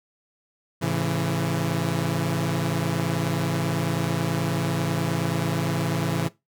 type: tone cluster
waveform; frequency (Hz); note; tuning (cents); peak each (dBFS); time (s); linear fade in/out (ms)
sawtooth; 108.1 / 136.9 / 166.6; A2 / C#3 / E3; -30 / -21 / +19; -26 / -23 / -22; 0.81-6.29; 20
effects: noise-tail reverb RT60 0.2 s tail -19 dB re dry